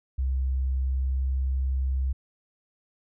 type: tone with pitch glide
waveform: sine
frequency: 65.5 to 65.88 Hz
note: C2 to C2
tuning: +2 to +12 cents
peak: -23 dBFS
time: 0.18-2.13 s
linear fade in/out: 10 ms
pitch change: +10 cents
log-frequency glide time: 0.83-1.31 s
effects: none